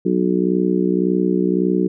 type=harmonic tone; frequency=61.8 Hz; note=B1; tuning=2 cents sharp; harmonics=3 / 4 / 5 / 6 / 7; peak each=-19 / -27 / -20 / -20 / -25 dBFS; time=0.05-1.88 s; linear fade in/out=10 ms; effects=none